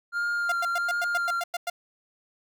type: tone with vibrato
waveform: triangle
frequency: 1396.9 Hz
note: F6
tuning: in tune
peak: -23 dBFS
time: 0.12-1.44 s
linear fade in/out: 50 ms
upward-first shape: sine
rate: 1.4 Hz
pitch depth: 20 cents each way
type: tone bursts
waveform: sawtooth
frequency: 698.5 Hz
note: F5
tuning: in tune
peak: -23 dBFS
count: 10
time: 0.49-1.7 s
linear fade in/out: 5 ms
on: 31 ms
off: 100 ms
effects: none